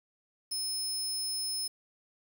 25% pulse tone, 5200 Hz, E8, 24 cents flat, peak -27 dBFS, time 0.51-1.68 s, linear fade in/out 10 ms, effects 9-bit

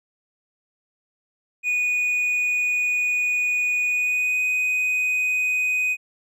triangle tone with pitch glide, 2468 to 2498 Hz, D#7 to D#7, -15 to +6 cents, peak -18 dBFS, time 1.63-5.97 s, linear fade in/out 50 ms, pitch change +21 cents, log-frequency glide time 3.86-4.43 s, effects none

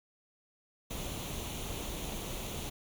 pink noise with comb filter, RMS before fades -39 dBFS, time 0.9-2.7 s, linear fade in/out 10 ms, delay 0.3 ms, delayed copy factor +0.55, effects none

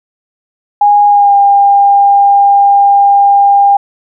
sine tone with pitch glide, 822 to 802.3 Hz, G#5 to G5, -18 to +40 cents, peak -3 dBFS, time 0.81-3.77 s, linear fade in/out 5 ms, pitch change -42 cents, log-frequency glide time 1.07-1.35 s, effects none

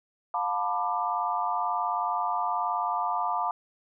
sine chord, B half-diminished seventh, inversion second, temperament just, 711.2 / 889 / 987.8 / 1185.3 Hz, F5 / A5 / B5 / D6, +31 / +18 / 0 / +16 cents, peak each -31 dBFS, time 0.34-3.51 s, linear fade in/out 2 ms, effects none

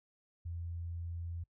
sine tone, 85 Hz, F2, 46 cents flat, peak -38 dBFS, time 0.45-1.44 s, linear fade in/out 10 ms, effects noise-tail reverb RT60 0.1 s tail -24 dB re dry

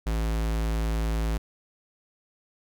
square tone, 55 Hz, A1, in tune, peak -25 dBFS, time 0.06-1.38 s, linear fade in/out 10 ms, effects none

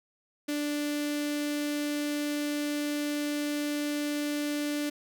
sawtooth tone with notch filter, 293.7 Hz, D4, in tune, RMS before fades -31 dBFS, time 0.48-4.9 s, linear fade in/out 10 ms, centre 970 Hz, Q 0.96, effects none

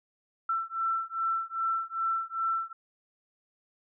sine beating tone pair, 1338 / 1340.5 Hz, E6 / E6, +25 / +29 cents, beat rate 2.5 Hz, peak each -31 dBFS, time 0.49-2.73 s, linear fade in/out 5 ms, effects none

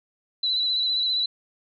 sine tone with vibrato, 3984 Hz, B7, 14 cents sharp, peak -21 dBFS, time 0.43-1.26 s, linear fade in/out 5 ms, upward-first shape square, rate 15 Hz, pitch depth 27 cents each way, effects none

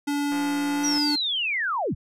square tone with pitch glide, 287.4 to 293.6 Hz, D4 to D4, -37 to 0 cents, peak -24 dBFS, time 0.07-1.16 s, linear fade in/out 10 ms, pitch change +37 cents, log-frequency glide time 0.73-1.03 s
click train, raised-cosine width 0.5 ms, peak -24 dBFS, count 115, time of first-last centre 0.32-0.979 s, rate 173 Hz
sine linear sweep, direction down, 5920 to 45.34 Hz, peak -23 dBFS, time 0.83-1.95 s, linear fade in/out 20 ms
effects resampled to 32000 Hz

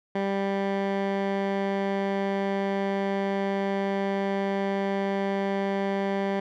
15% pulse tone with low-pass filter, 196.7 Hz, G3, 6 cents sharp, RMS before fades -27 dBFS, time 0.15-6.4 s, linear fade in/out 5 ms, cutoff 2300 Hz, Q 0.72, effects none

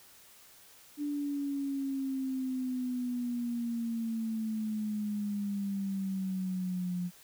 sine exponential sweep, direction down, 293.7 to 176.5 Hz, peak -31 dBFS, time 0.97-7.11 s, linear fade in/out 50 ms, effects white hiss -57 dBFS RMS until 7.23 s

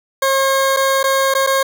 20% pulse tone with dropouts, 539 Hz, C#5, 49 cents flat, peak -8 dBFS, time 0.22-1.63 s, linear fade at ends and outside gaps 5 ms, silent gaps 0.765-0.769 / 1.031-1.039 / 1.34-1.349 / 1.466-1.471 s, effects none

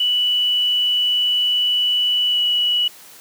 sine tone with pitch glide, 2960 to 2938 Hz, F#7 to F#7, 0 to -13 cents, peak -15 dBFS, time 0-2.88 s, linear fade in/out 5 ms, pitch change -13 cents, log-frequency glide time 2.29-2.39 s, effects white hiss -43 dBFS RMS until 3.2 s + high-pass 150 Hz 12 dB/octave

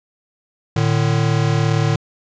square tone pair together, 112.37 / 150 Hz, A2 / D3, +37 / +37 cents, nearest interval perfect fourth, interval 500 cents, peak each -18 dBFS, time 0.76-1.96 s, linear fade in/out 5 ms, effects resampled to 16000 Hz

